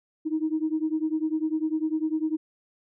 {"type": "beating tone pair", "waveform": "sine", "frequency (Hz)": [310.1, 320.1], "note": ["D#4", "D#4"], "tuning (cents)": [-6, 49], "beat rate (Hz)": 10, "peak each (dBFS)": [-26, -27], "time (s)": [0.25, 2.37], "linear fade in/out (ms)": 20, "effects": ["tanh soft clip ceiling -16 dBFS"]}